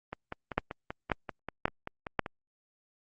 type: two click trains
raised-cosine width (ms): 0.5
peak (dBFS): -21 / -10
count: 12 / 4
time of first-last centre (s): 0.13-2.262 / 0.58-2.193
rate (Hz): 5.16 / 1.86
effects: Opus 32 kbps